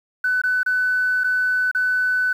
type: tone with dropouts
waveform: sine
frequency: 1500 Hz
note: F#6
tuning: 23 cents sharp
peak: -16 dBFS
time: 0.24-2.33 s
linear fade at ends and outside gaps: 5 ms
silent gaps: 0.417-0.436 / 0.632-0.661 / 1.237-1.242 / 1.714-1.748 s
effects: tanh soft clip ceiling -12 dBFS + 8-bit